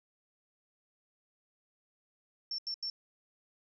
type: tone bursts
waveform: sine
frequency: 5420 Hz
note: E8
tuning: 47 cents sharp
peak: -34 dBFS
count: 3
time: 2.51-2.9 s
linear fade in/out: 2 ms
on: 74 ms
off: 84 ms
effects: none